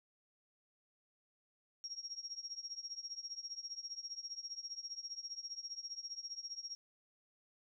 sine tone with tremolo, 5590 Hz, F8, 1 cent sharp, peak -39 dBFS, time 1.84-6.75 s, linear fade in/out 0 ms, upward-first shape triangle, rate 15 Hz, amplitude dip 95%, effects none

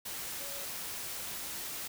sine tone in noise, 562 Hz, C#5, 24 cents sharp, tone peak -48 dBFS, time 0.4-0.65 s, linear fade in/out 10 ms, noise white, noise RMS -40 dBFS, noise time 0.05-1.88 s, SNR -11 dB, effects none

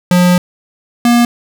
square tone pair in turn, 178.6 / 238.4 Hz, F3 / A#3, +39 / +39 cents, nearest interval perfect fourth, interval 500 cents, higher second, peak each -7 dBFS, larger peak neither, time 0.11-0.38 / 1.05-1.25 s, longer first, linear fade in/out 2 ms, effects none

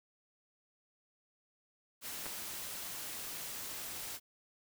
white noise, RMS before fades -43 dBFS, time 2.01-4.2 s, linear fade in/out 50 ms
clicks, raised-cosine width 0.5 ms, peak -29 dBFS, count 2, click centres 2.258 / 2.265 s
effects none

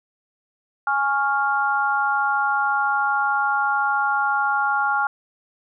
sine chord, Db major, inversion second, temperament equal, 830.6 / 1108.7 / 1396.9 Hz, Ab5 / Db6 / F6, 0 / 0 / 0 cents, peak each -22 / -26 / -21 dBFS, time 0.87-5.07 s, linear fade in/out 2 ms, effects none

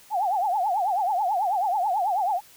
sine tone with vibrato, 779 Hz, G5, 11 cents flat, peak -21 dBFS, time 0.1-2.41 s, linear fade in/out 50 ms, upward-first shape triangle, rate 9.2 Hz, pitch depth 230 cents each way, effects white hiss -52 dBFS RMS until 2.56 s

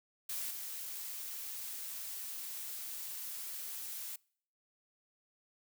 blue noise with level steps, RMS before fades -39 / -43 dBFS, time 0.29-4.16 s, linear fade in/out 5 ms, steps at 0.5 s, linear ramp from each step 10 ms, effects noise-tail reverb RT60 0.6 s tail -26 dB re dry

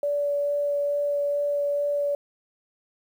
sine tone with vibrato, 576 Hz, D5, 34 cents flat, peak -22 dBFS, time 0.03-2.15 s, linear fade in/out 2 ms, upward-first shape sine, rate 2.3 Hz, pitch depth 8 cents each way, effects 9-bit

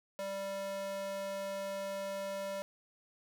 square tone with high-pass filter, 196 Hz, G3, in tune, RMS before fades -39 dBFS, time 0.19-2.62 s, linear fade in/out 0 ms, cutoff 470 Hz, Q 4.3, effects none

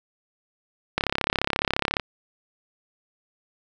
click train, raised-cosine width 0.3 ms, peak -5 dBFS, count 36, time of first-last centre 0.98-1.997 s, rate 34.4 Hz, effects none

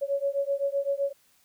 sine beating tone pair, 554.4 / 562.2 Hz, C#5 / C#5, 0 / +24 cents, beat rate 7.8 Hz, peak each -28 dBFS, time 0.01-1.13 s, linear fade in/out 20 ms, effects white hiss -64 dBFS RMS until 1.44 s

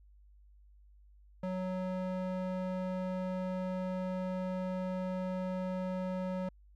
square tone with band-pass filter, 185 Hz, F#3, in tune, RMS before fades -36 dBFS, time 1.43-6.49 s, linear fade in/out 5 ms, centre 470 Hz, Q 0.92, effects added 50 Hz sine -57 dBFS peak until 6.75 s

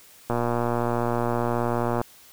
click train, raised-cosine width 1 ms, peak -11 dBFS, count 205, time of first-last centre 0.3-2.014 s, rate 119 Hz, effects white hiss -51 dBFS RMS until 2.32 s

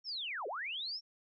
sine linear two-way sweep, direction down then up, 5570 to 372.2 to 5570 Hz, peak -37 dBFS, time 0.04-1.01 s, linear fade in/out 50 ms, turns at 0.47 s, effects none

